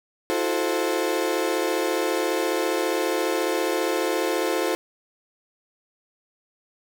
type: chord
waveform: 35% pulse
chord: F# half-diminished seventh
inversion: third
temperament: equal with one note detuned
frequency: 329.6 / 364.3 / 440 / 523.3 Hz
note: E4 / F#4 / A4 / C5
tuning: 0 / -27 / 0 / 0 cents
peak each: -26 dBFS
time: 0.3-4.75 s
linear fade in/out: 0 ms
effects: none